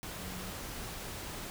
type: tone in noise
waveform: sine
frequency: 185 Hz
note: F#3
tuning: in tune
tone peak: -45 dBFS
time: 0.19-0.5 s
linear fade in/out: 0 ms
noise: pink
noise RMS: -42 dBFS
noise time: 0.03-1.5 s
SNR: -6 dB
effects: none